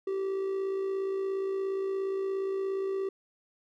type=tone with amplitude modulation; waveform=triangle; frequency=387.1 Hz; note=G4; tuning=22 cents flat; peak=-25 dBFS; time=0.07-3.09 s; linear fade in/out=5 ms; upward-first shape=sine; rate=57.1 Hz; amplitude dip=40%; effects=none